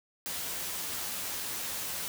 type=noise with comb filter; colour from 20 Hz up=white; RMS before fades=-36 dBFS; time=0.26-2.08 s; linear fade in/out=0 ms; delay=11 ms; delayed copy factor=+0.5; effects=none